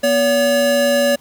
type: tone pair together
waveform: square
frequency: 242.7 / 568.8 Hz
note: B3 / C#5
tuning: -30 / +45 cents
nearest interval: octave + minor third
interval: 1475 cents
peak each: -21 / -14 dBFS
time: 0.03-1.16 s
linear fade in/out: 10 ms
effects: pink hiss -50 dBFS RMS until 1.2 s